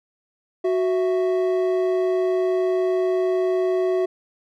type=tone pair together; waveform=triangle; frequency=370 / 659.3 Hz; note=F#4 / E5; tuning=0 / 0 cents; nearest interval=minor seventh; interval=1000 cents; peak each=-17 / -24 dBFS; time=0.64-4.06 s; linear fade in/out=10 ms; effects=none